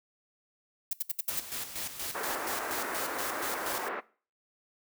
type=noise bursts; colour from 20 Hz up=violet; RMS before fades=-30 dBFS; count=6; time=0.91-1.393 s; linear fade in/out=5 ms; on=23 ms; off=69 ms
type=noise with tremolo; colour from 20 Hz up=white; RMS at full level=-36 dBFS; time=1.28-3.89 s; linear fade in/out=10 ms; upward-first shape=square; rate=4.2 Hz; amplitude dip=60%
type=band-pass noise; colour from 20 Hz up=white; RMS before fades=-36 dBFS; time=2.14-4.01 s; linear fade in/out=20 ms; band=280 to 1700 Hz; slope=24 dB/octave
effects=noise-tail reverb RT60 0.4 s tail -20 dB re dry